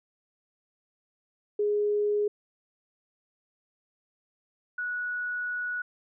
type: tone pair in turn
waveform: sine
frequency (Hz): 415.3 / 1466.8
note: G#4 / F#6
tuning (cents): 0 / -15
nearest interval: octave + minor seventh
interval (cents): 2185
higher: second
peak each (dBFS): -23 / -29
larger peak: first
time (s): 1.59-2.28 / 4.78-5.82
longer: second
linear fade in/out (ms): 5
effects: none